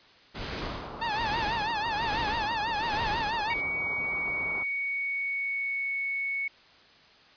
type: noise with tremolo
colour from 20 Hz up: pink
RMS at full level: -34 dBFS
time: 0.34-3.62 s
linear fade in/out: 20 ms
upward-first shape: sine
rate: 1.2 Hz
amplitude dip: 85%
type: low-pass noise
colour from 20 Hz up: white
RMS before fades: -41 dBFS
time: 0.61-4.64 s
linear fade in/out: 20 ms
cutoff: 1300 Hz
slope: 48 dB/octave
type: tone with vibrato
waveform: sawtooth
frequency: 881 Hz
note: A5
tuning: 2 cents sharp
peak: -24 dBFS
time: 1.01-3.54 s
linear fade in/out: 10 ms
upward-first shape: triangle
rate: 6.1 Hz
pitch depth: 140 cents each way
type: tone with pitch glide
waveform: sine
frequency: 2252 to 2215 Hz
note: C#7 to C#7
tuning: +27 to -2 cents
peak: -28 dBFS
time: 3.5-6.48 s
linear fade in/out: 5 ms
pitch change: -29 cents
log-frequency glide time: 3.79-5.94 s
effects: white hiss -56 dBFS RMS until 7.36 s + resampled to 11025 Hz